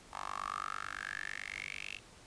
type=tone with high-pass filter sweep; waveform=10% pulse; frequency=49.03 Hz; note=G1; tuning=1 cent sharp; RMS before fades=-42 dBFS; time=0.11-2 s; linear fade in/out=50 ms; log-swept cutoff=940 to 2700 Hz; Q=7.7; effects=pink hiss -57 dBFS RMS until 2.26 s + resampled to 22050 Hz